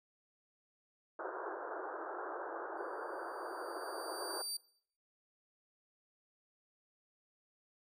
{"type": "band-pass noise", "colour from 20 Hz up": "pink", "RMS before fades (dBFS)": -43, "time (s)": [1.19, 4.42], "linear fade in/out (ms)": 5, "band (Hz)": [330, 1600], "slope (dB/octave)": 96}
{"type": "tone with exponential growth", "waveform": "25% pulse", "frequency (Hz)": 4651, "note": "D8", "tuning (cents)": -18, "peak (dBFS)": -32, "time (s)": [2.77, 4.57], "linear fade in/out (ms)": 5, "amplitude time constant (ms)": 390}
{"effects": ["noise-tail reverb RT60 0.6 s tail -20 dB re dry"]}